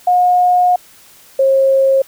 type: tone pair in turn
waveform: sine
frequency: 720 / 537.9 Hz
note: F#5 / C5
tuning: -47 / +48 cents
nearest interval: perfect fourth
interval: 505 cents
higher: first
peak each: -8 dBFS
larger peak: neither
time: 0.07-0.76 / 1.39-2.02 s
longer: first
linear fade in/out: 5 ms
effects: white hiss -44 dBFS RMS until 2.07 s